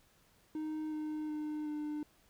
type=tone with pitch steps; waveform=triangle; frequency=310 / 306.6 / 303.3 / 300 Hz; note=D#4 / D#4 / D#4 / D4; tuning=-6 / -25 / -44 / +37 cents; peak=-34 dBFS; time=0.55-2.03 s; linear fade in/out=2 ms; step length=370 ms; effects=pink hiss -68 dBFS RMS until 2.29 s